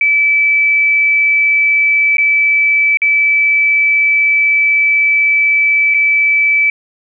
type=tone with dropouts; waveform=sine; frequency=2308 Hz; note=D7; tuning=31 cents flat; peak=-8 dBFS; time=0.01-6.7 s; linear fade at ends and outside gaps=2 ms; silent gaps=2.17-2.182 / 2.972-3.018 / 5.94-5.944 s; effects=none